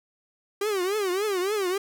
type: tone with vibrato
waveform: 45% pulse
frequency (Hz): 392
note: G4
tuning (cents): 0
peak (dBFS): -24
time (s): 0.61-1.78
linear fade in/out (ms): 5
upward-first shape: triangle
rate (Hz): 3.5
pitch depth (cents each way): 200
effects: none